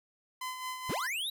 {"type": "tone with tremolo", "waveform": "sawtooth", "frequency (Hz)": 1021, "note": "C6", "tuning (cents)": -43, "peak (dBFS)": -31, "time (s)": [0.41, 1.07], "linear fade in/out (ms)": 5, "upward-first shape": "sine", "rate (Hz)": 4.6, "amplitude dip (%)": 50}
{"type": "linear sweep", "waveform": "square", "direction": "up", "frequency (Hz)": [58.1, 3951], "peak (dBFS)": -33, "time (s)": [0.89, 1.3], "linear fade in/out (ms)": 5}
{"effects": []}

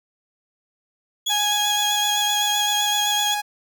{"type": "tone with vibrato", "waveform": "30% pulse", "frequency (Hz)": 3322, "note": "G#7", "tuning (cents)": 0, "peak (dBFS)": -18, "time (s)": [1.26, 3.35], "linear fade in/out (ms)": 10, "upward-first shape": "sine", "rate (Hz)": 7.8, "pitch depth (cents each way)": 35}
{"type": "tone", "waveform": "sawtooth", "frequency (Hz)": 830, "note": "G#5", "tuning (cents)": -1, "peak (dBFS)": -19, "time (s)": [1.29, 3.42], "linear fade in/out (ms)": 20}
{"effects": []}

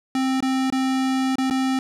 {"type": "tone with dropouts", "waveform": "square", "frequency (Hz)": 262.8, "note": "C4", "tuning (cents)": 8, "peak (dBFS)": -20, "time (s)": [0.15, 1.79], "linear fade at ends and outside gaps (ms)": 2, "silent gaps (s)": [[0.405, 0.425], [0.702, 0.724], [1.356, 1.383], [1.5, 1.508]], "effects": ["low-pass 8000 Hz 12 dB/octave", "8-bit"]}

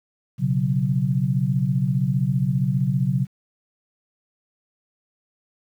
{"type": "chord", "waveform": "sine", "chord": "B suspended second", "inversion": "none", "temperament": "equal", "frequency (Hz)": [123.47, 138.59, 185], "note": ["B2", "C#3", "F#3"], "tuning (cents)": [0, 0, 0], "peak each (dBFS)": [-24, -21, -24], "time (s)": [0.38, 3.27], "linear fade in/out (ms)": 50, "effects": ["9-bit"]}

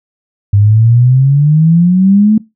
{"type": "exponential sweep", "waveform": "sine", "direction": "up", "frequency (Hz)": [99.4, 220], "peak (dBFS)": -4, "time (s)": [0.53, 2.38], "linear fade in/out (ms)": 5, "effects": ["noise-tail reverb RT60 0.2 s tail -20 dB re dry"]}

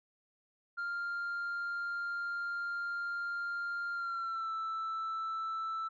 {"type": "tone with pitch glide", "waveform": "sine", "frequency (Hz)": [1396.9, 1322.3], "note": ["F6", "E6"], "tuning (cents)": [0, 5], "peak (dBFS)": -32, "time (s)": [0.77, 5.89], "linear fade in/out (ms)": 20, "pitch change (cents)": -95, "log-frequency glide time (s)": [3.93, 4.52], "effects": ["tanh soft clip ceiling -33 dBFS"]}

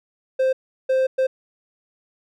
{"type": "tone bursts at uneven times", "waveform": "triangle", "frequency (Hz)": 523.3, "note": "C5", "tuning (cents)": 0, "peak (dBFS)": -14, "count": 3, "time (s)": [[0.39, 0.53], [0.89, 1.07], [1.18, 1.27]], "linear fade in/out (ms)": 10, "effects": []}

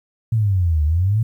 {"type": "exponential two-way sweep", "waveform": "sine", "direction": "down then up", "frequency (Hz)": [116.54, 73.42, 116.54], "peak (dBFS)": -14, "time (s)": [0.32, 1.23], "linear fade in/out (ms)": 5, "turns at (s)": 0.84, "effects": ["9-bit"]}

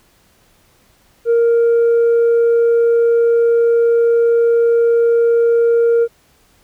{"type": "tone with tanh clipping", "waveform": "sine", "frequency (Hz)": 466.2, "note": "A#4", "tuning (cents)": 0, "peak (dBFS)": -10, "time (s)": [1.25, 6.08], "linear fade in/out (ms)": 50, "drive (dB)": 1, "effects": ["pink hiss -54 dBFS RMS until 6.63 s"]}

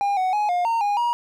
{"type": "tone with pitch steps", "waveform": "triangle", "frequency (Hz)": [806, 745, 837, 711, 918, 819, 953], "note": ["G5", "F#5", "G#5", "F5", "A#5", "G#5", "A#5"], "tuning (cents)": [48, 12, 13, 31, -27, -24, 38], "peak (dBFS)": -17, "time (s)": [0.01, 1.13], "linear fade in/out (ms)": 0, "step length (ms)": 160, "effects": []}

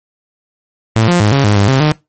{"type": "tone with pitch steps", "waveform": "sawtooth", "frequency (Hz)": [111.4, 175.7, 105, 138.5, 103.8, 100.6, 133.2, 152], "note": ["A2", "F3", "G#2", "C#3", "G#2", "G2", "C3", "D#3"], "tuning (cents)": [22, 11, 19, -1, 0, 45, 31, -40], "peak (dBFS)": -4, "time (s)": [0.96, 1.92], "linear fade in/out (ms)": 0, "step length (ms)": 120, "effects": ["noise-tail reverb RT60 0.2 s tail -21 dB re dry", "MP3 32 kbps"]}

